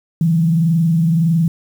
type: tone with frequency modulation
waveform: sine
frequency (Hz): 164.81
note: E3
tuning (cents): 0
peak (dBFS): -11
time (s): 0.21-1.48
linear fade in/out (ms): 2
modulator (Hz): 21.7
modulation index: 0.45
effects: 7-bit